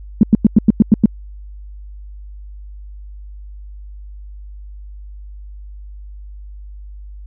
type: tone bursts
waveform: sine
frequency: 214.3 Hz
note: A3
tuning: 45 cents flat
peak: -3 dBFS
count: 8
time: 0.21-1.058 s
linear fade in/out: 2 ms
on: 22 ms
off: 96 ms
effects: added 50 Hz sine -31 dBFS peak until 7.26 s